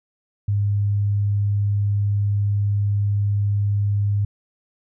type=tone; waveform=sine; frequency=101.9 Hz; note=G#2; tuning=32 cents flat; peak=-17 dBFS; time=0.48-4.25 s; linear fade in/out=5 ms; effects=none